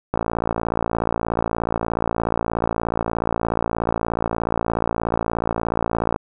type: click train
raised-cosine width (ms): 1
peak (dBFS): -7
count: 343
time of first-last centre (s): 0.14-6.161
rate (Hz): 56.8
effects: none